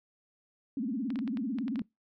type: tone with vibrato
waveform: sine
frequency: 244.6 Hz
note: B3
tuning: 16 cents flat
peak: -30 dBFS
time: 0.77-1.82 s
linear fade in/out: 2 ms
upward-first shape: sine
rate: 18 Hz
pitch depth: 260 cents each way
type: clicks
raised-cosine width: 0.3 ms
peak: -29 dBFS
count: 9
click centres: 1.104 / 1.158 / 1.19 / 1.277 / 1.372 / 1.586 / 1.681 / 1.758 / 1.793 s
effects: noise-tail reverb RT60 0.2 s tail -25 dB re dry